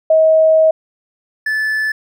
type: tone pair in turn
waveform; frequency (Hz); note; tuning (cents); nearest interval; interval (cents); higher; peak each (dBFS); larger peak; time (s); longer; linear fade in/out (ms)
sine / triangle; 636 / 1741.6; D#5 / A6; +38 / -18; octave + perfect fourth; 1744; second; -7 / -13; first; 0.1-0.71 / 1.46-1.92; first; 5
effects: none